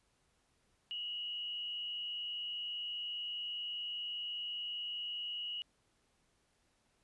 sine tone with frequency modulation, 2900 Hz, F#7, 35 cents flat, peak -38 dBFS, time 0.91-5.62 s, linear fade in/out 0 ms, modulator 145 Hz, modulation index 0.38, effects pink hiss -75 dBFS RMS until 7.03 s + resampled to 24000 Hz

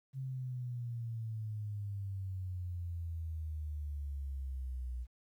sine exponential sweep, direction down, 134.4 to 60.4 Hz, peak -37 dBFS, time 0.13-5.07 s, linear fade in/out 50 ms, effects 12-bit

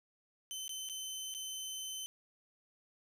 20% pulse tone with dropouts, 3064 Hz, G7, 40 cents flat, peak -35 dBFS, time 0.51-2.06 s, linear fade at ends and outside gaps 0 ms, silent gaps 0.68-0.693 / 0.889-0.897 / 1.34-1.348 s, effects none

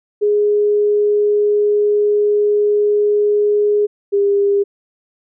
sine tone pair in turn, 415.3 / 402.3 Hz, G#4 / G4, 0 / +45 cents, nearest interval minor second, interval 55 cents, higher first, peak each -11 dBFS, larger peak neither, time 0.21-3.87 / 4.12-4.64 s, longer first, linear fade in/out 20 ms, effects none

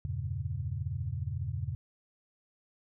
sine chord, E diminished seventh, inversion none, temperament equal with one note detuned, 82.41 / 96.99 / 116.54 / 138.59 Hz, E2 / G2 / Bb2 / Db3, 0 / -18 / 0 / 0 cents, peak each -38 / -37 / -38 / -38 dBFS, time 0.05-1.75 s, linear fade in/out 0 ms, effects none

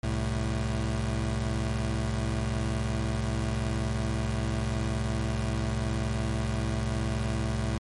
25% pulse tone pair together, 65.45 / 110 Hz, C2 / A2, +1 / 0 cents, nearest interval major sixth, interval 899 cents, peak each -26 / -26 dBFS, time 0.03-7.78 s, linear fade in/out 5 ms, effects MP3 48 kbps

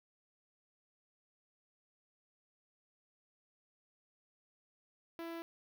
sawtooth tone with notch filter, 333.5 Hz, E4, 20 cents sharp, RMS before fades -44 dBFS, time 5.19-5.42 s, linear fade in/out 0 ms, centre 7500 Hz, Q 0.52, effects 13-bit

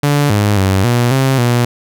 sawtooth tone with pitch steps, 144.7 / 103.4 / 96 / 120.6 / 133.5 / 120.7 Hz, D3 / G#2 / G2 / B2 / C3 / B2, -25 / -7 / -36 / -41 / +35 / -39 cents, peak -6 dBFS, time 0.03-1.65 s, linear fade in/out 5 ms, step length 270 ms, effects none

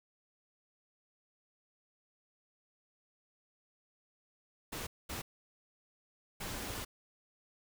pink noise bursts at uneven times, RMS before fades -41 dBFS, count 3, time 4.72-4.87 / 5.09-5.22 / 6.4-6.85 s, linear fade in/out 10 ms, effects none

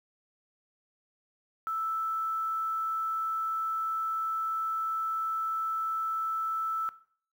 sine tone with quantisation, 1318.5 Hz, E6, in tune, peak -29 dBFS, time 1.67-6.89 s, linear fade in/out 0 ms, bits 9, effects noise-tail reverb RT60 0.5 s tail -17 dB re dry

